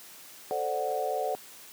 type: chord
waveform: sine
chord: D dominant seventh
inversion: second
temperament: equal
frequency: 440 / 523.3 / 587.3 / 740 Hz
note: A4 / C5 / D5 / F#5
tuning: 0 / 0 / 0 / 0 cents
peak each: -34 / -34 / -34 / -31 dBFS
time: 0.51-1.35 s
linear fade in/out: 0 ms
effects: white hiss -49 dBFS RMS until 1.72 s + high-pass 150 Hz 12 dB/octave